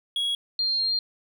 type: tone pair in turn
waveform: triangle / sine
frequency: 3322 / 4201 Hz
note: G#7 / C8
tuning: 0 / +6 cents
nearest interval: major third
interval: 406 cents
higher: second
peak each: -22 dBFS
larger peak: neither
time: 0.16-0.35 / 0.59-0.99 s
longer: second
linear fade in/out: 2 ms
effects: none